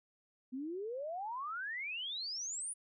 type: exponential sweep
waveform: sine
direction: up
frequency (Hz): 246.9 to 10050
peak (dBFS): -38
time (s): 0.52-2.74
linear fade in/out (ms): 20
effects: none